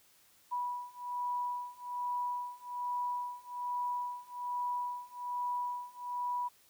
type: beating tone pair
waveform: sine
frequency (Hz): 979 / 980.2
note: B5 / B5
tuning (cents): -15 / -13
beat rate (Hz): 1.2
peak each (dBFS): -38 / -37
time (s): 0.51-6.49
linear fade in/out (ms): 20
effects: white hiss -65 dBFS RMS until 6.69 s